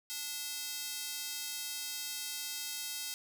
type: tone with high-pass filter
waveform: square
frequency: 291.2 Hz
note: D4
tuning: 15 cents flat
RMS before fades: -40 dBFS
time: 0.1-3.14 s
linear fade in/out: 0 ms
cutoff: 4400 Hz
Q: 0.81
effects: none